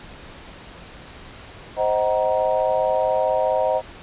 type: chord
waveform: sine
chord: C half-diminished seventh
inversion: none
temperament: just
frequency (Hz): 523.3 / 627.9 / 753.5 / 941.9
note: C5 / Eb5 / Gb5 / Bb5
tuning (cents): 0 / +16 / +31 / +18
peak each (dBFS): -22 / -21 / -25 / -26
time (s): 1.76-3.82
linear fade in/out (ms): 50
effects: pink hiss -41 dBFS RMS until 4.02 s + resampled to 8000 Hz